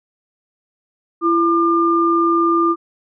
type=tone pair together; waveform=sine; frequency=335.9 / 1200 Hz; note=E4 / D6; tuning=+33 / +37 cents; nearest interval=octave + minor seventh; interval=2204 cents; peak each=-15 dBFS; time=1.21-2.76 s; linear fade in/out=50 ms; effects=none